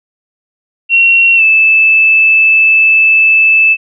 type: tone with pitch glide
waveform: sine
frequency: 2732 to 2627 Hz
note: F7 to E7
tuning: -39 to -7 cents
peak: -4 dBFS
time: 0.89-3.77 s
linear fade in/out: 50 ms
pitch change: -68 cents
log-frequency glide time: 1.36-1.42 s
effects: none